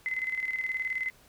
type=tone with tremolo; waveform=sine; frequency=2044 Hz; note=C7; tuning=41 cents flat; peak=-27 dBFS; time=0.06-1.1 s; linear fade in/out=0 ms; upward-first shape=square; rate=19 Hz; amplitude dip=60%; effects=pink hiss -59 dBFS RMS until 1.28 s